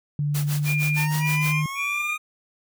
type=tone with pitch glide; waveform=sine; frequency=146.3 to 151.9 Hz; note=D3 to D#3; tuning=-6 to -41 cents; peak=-21 dBFS; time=0.19-1.66 s; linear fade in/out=2 ms; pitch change=+65 cents; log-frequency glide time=0.47-1.14 s
type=noise with tremolo; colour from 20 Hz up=white; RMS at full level=-31 dBFS; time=0.34-1.53 s; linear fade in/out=10 ms; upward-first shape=sine; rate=6.4 Hz; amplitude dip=90%
type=tone bursts; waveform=sine; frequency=2404 Hz; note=D7; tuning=40 cents sharp; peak=-24 dBFS; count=3; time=0.65-2.18 s; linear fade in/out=50 ms; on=430 ms; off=120 ms
type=exponential sweep; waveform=25% pulse; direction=up; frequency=891 to 1244.5 Hz; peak=-26 dBFS; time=0.96-2.18 s; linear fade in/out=20 ms
effects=none